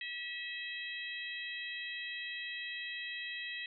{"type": "harmonic tone", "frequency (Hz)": 646, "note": "E5", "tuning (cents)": -35, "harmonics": [3, 4, 5, 6], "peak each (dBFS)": [-42, -44, -46, -48], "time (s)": [0.01, 3.66], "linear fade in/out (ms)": 2, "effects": []}